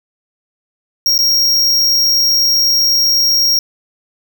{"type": "tone with dropouts", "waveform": "square", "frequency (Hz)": 5588, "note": "F8", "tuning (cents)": 0, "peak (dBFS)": -10, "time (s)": [1.06, 3.59], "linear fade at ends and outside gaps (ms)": 1, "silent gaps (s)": [1.179, 1.189], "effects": ["8-bit"]}